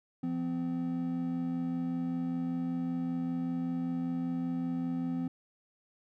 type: tone pair together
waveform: triangle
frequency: 170.93 / 256.1 Hz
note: F3 / C4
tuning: -37 / -37 cents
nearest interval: perfect fifth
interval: 700 cents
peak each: -34 / -30 dBFS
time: 0.23-5.28 s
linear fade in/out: 5 ms
effects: none